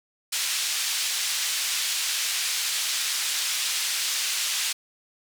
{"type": "band-pass noise", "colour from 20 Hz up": "pink", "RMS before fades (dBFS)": -27, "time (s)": [0.32, 4.73], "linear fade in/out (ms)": 10, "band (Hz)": [2900, 9400], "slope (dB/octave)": 12, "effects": []}